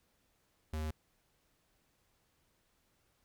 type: tone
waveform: square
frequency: 77.78 Hz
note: D#2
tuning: in tune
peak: -36 dBFS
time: 0.73-0.91 s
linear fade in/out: 5 ms
effects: pink hiss -75 dBFS RMS until 3.24 s